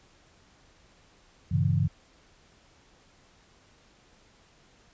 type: chord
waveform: sine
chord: G diminished seventh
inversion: none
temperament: equal with one note detuned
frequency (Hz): 98 / 117.35 / 138.59 / 164.81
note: G2 / Bb2 / Db3 / Fb3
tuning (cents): 0 / +12 / 0 / 0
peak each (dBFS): -26 / -32 / -26 / -28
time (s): 1.51-1.88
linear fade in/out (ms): 10
effects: pink hiss -60 dBFS RMS until 4.93 s + resampled to 16000 Hz